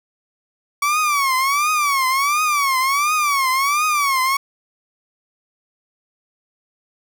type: tone with vibrato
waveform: 30% pulse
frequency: 1134 Hz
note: C#6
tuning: 39 cents sharp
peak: -13 dBFS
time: 0.82-4.37 s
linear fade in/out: 5 ms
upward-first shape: triangle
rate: 1.4 Hz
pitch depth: 180 cents each way
effects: none